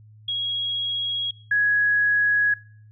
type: tone pair in turn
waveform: sine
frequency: 3305 / 1669.8 Hz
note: G#7 / G#6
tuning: -9 / +9 cents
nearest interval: octave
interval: 1182 cents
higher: first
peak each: -23 / -17 dBFS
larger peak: second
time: 0.28-1.31 / 1.51-2.54 s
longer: neither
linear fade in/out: 5 ms
effects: noise-tail reverb RT60 0.6 s tail -23 dB re dry + added 107 Hz sine -46 dBFS peak until 2.91 s